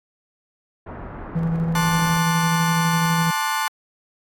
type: low-pass noise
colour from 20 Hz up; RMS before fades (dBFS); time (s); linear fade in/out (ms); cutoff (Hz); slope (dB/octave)
pink; -34; 0.86-2.18; 10; 1500; 24
type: tone with tremolo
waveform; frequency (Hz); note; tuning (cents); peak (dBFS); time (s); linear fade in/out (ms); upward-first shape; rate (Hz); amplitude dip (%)
triangle; 164.81; E3; 0; -16; 1.35-3.31; 10; square; 12; 25
type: chord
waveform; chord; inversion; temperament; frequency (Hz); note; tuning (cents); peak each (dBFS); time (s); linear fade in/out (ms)
35% pulse; D dominant seventh; second; just; 881 / 1057.2 / 1174.7 / 1468.3; A5 / C6 / D6 / F#6; +2 / +18 / 0 / -14; -22 / -25 / -27 / -26; 1.75-3.68; 2
effects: AAC 64 kbps